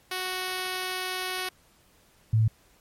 5% pulse / sine tone pair in turn, 370 / 110.51 Hz, F#4 / A2, 0 / +8 cents, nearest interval octave + major sixth, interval 2092 cents, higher first, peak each -18 dBFS, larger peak neither, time 0.11-1.49 / 2.33-2.48 s, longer first, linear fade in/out 5 ms, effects pink hiss -61 dBFS RMS until 2.8 s + MP3 64 kbps

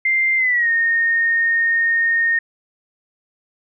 sine tone with pitch glide, 2093 to 1843.2 Hz, C7 to A#6, 0 to -20 cents, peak -14 dBFS, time 0.05-2.39 s, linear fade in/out 5 ms, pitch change -220 cents, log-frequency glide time 0.37-0.69 s, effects none

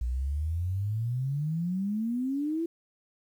sine exponential sweep, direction up, 58.2 to 340 Hz, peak -27 dBFS, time 0.01-2.66 s, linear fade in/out 5 ms, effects 10-bit

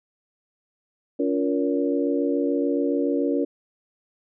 harmonic tone with a mistuned harmonic, 94.3 Hz, F#2, 33 cents sharp, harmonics 3 / 4 / 5 / 6, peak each -23 / -27 / -26 / -30 dBFS, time 1.19-3.45 s, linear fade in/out 10 ms, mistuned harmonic 4, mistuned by -130 cents, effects none

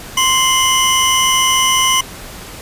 25% pulse tone pair together, 1046.5 / 2960 Hz, C6 / F#7, 0 / 0 cents, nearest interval octave + tritone, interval 1800 cents, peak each -10 dBFS, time 0.17-2.01 s, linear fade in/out 5 ms, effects pink hiss -32 dBFS RMS until 2.61 s + resampled to 32000 Hz

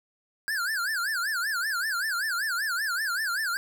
square tone with vibrato, 1568 Hz, G6, in tune, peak -27 dBFS, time 0.48-3.57 s, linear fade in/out 0 ms, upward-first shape sine, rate 5.2 Hz, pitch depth 230 cents each way, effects none

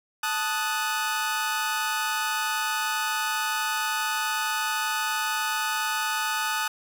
sawtooth chord, D# diminished, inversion second, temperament equal with one note detuned, 873.9 / 1244.5 / 1480 Hz, A5 / D#6 / F#6, -12 / 0 / 0 cents, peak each -26 dBFS, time 0.23-6.68 s, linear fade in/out 5 ms, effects none

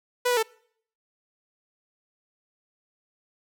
sawtooth tone with pitch steps, 493.2 / 488.2 / 443.9 Hz, B4 / B4 / A4, -2 / -20 / +15 cents, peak -17 dBFS, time 0.25-0.43 s, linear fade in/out 10 ms, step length 60 ms, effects noise-tail reverb RT60 0.6 s tail -25 dB re dry

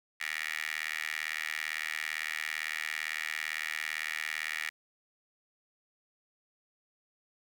15% pulse tone with high-pass filter, 77.78 Hz, D#2, in tune, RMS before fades -36 dBFS, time 0.2-4.7 s, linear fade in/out 10 ms, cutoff 2000 Hz, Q 5.9, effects none

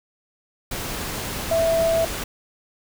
sine tone in noise, 659.3 Hz, E5, in tune, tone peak -17 dBFS, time 1.51-2.05 s, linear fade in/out 5 ms, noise pink, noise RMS -29 dBFS, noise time 0.71-2.24 s, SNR +9 dB, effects none

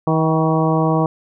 harmonic tone with a mistuned harmonic, 159.9 Hz, D#3, 48 cents sharp, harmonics 1 / 2 / 3 / 4 / 5 / 6 / 7, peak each -17 / -20 / -22 / -23 / -24 / -25 / -25 dBFS, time 0.07-1.06 s, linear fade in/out 2 ms, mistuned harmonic 5, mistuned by -40 cents, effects none

